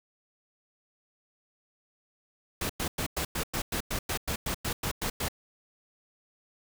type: noise bursts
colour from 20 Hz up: pink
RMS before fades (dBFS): -31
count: 15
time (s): 2.61-5.285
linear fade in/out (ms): 5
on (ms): 85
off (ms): 100
effects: none